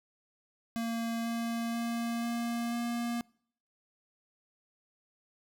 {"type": "tone with pitch steps", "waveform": "square", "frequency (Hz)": [230, 231.6, 233.2, 234.8, 236.5], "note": ["A#3", "A#3", "A#3", "A#3", "A#3"], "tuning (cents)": [-23, -11, 1, 13, 25], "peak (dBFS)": -32, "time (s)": [0.76, 3.21], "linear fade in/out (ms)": 0, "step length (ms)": 490, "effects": ["noise-tail reverb RT60 0.6 s tail -25 dB re dry"]}